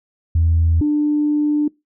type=tone pair in turn; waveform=sine; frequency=82.41 / 297.3 Hz; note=E2 / D4; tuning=0 / +21 cents; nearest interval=octave + minor seventh; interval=2221 cents; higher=second; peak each=-11 / -13 dBFS; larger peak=first; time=0.35-0.81 / 0.81-1.68 s; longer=second; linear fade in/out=5 ms; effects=noise-tail reverb RT60 0.2 s tail -23 dB re dry + tanh soft clip ceiling -8 dBFS